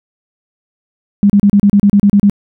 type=tone bursts; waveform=sine; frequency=202.2 Hz; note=G#3; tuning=46 cents flat; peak=-4 dBFS; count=11; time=1.23-2.297 s; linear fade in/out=0 ms; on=67 ms; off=33 ms; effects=none